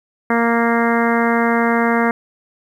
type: harmonic tone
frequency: 232.8 Hz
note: A#3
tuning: 2 cents flat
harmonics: 1 / 2 / 3 / 4 / 5 / 6 / 7 / 8 / 9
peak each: -17 / -20 / -22 / -23 / -24 / -25 / -25 / -26 / -27 dBFS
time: 0.3-2.11 s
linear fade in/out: 2 ms
effects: 8-bit